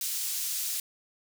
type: high-pass noise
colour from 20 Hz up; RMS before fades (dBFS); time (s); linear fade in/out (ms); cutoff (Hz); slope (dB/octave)
pink; -32; 0.01-0.8; 2; 5500; 12
effects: none